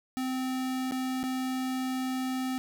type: tone with dropouts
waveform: square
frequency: 258.7 Hz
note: C4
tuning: 19 cents flat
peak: -30 dBFS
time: 0.17-2.58 s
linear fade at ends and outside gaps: 0 ms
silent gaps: 0.911-0.921 / 1.231-1.238 s
effects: none